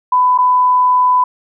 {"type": "tone with dropouts", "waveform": "sine", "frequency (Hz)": 1000, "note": "B5", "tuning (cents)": 21, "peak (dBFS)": -8, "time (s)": [0.12, 1.24], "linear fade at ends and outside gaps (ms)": 5, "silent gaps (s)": [0.378, 0.385], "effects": []}